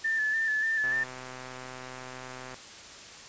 sine tone with vibrato, 1760 Hz, A6, in tune, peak -25 dBFS, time 0.04-1.04 s, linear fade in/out 10 ms, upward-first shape square, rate 3.4 Hz, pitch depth 30 cents each way
click train, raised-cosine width 0.5 ms, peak -27 dBFS, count 219, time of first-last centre 0.84-2.543 s, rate 128 Hz
effects white hiss -46 dBFS RMS until 3.28 s + resampled to 16000 Hz

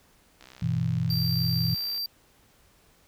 click train, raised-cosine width 0.2 ms, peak -30 dBFS, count 102, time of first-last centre 0.41-1.978 s, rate 64.4 Hz
sine chord, E minor, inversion first, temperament equal with one note detuned, 98.28 / 123.47 / 164.81 Hz, G2 / B2 / E3, +5 / 0 / 0 cents, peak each -32 / -27 / -27 dBFS, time 0.62-1.75 s, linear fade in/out 5 ms
square tone, 4699 Hz, D8, in tune, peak -29 dBFS, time 1.1-2.06 s, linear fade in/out 2 ms
effects pink hiss -61 dBFS RMS until 3.07 s

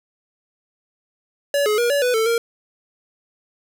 square tone with pitch steps, 569 / 423.7 / 477.2 / 570 / 495.5 / 444.1 / 464.4 Hz, C#5 / G#4 / A#4 / C#5 / B4 / A4 / A#4, +45 / +35 / +41 / +48 / +6 / +16 / -7 cents, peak -17 dBFS, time 1.54-2.38 s, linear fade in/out 2 ms, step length 120 ms, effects none

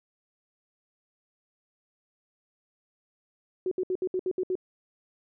sine tone bursts, 369.8 Hz, F#4, 1 cent flat, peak -25 dBFS, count 8, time 3.66-4.554 s, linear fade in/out 2 ms, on 54 ms, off 66 ms, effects none

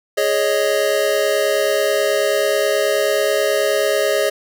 square chord, Ab suspended fourth, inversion none, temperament just, 415.3 / 553.7 / 623 Hz, Ab4 / Db5 / Eb5, 0 / -2 / +2 cents, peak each -21 / -20 / -20 dBFS, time 0.17-4.3 s, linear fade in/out 10 ms, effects none

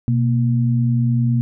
sine tone pair together, 124 / 233.8 Hz, B2 / A#3, +7 / +5 cents, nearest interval major seventh, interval 1098 cents, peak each -15 / -20 dBFS, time 0.08-1.41 s, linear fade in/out 0 ms, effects none

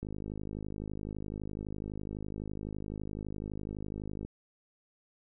click train, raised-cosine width 3 ms, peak -26 dBFS, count 220, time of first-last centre 0.03-4.25 s, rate 51.9 Hz, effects none

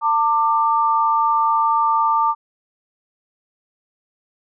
sine tone pair together, 901 / 1183.7 Hz, A5 / D6, +41 / +13 cents, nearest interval perfect fourth, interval 472 cents, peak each -17 dBFS, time 0.01-2.35 s, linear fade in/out 50 ms, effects none

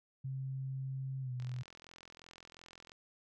sine tone with pitch glide, 133.3 to 125.09 Hz, C3 to B2, +33 to +23 cents, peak -37 dBFS, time 0.24-1.63 s, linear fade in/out 10 ms, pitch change -110 cents, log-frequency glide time 1.21-1.32 s
click train, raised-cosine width 0.2 ms, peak -36 dBFS, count 66, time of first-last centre 1.4-2.919 s, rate 42.8 Hz
effects none

